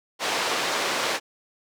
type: band-pass noise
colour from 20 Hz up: pink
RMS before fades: -26 dBFS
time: 0.19-1.2 s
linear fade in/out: 50 ms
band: 480 to 5800 Hz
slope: 12 dB/octave
effects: none